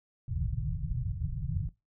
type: low-pass noise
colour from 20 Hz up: white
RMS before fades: -33 dBFS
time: 0.28-1.69 s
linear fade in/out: 2 ms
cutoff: 160 Hz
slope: 96 dB/octave
effects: noise-tail reverb RT60 0.2 s tail -17 dB re dry